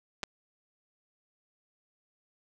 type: clicks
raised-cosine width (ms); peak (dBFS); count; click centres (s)
0.2; -17; 2; 0.232 / 0.237
effects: none